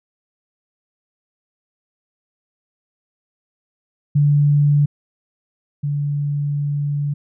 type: tone pair in turn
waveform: sine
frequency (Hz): 145.4 / 144.56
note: D3 / D3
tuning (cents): -17 / -27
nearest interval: unison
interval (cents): 10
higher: first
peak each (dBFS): -11 / -18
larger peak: first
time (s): 4.15-4.86 / 5.83-7.14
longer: second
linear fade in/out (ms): 10
effects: none